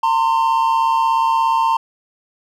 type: tone pair together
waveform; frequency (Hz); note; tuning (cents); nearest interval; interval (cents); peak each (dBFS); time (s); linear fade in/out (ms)
triangle; 909 / 1045.8; A#5 / C6; -44 / -1; major second; 243; -13 / -16; 0.03-1.77; 5
effects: none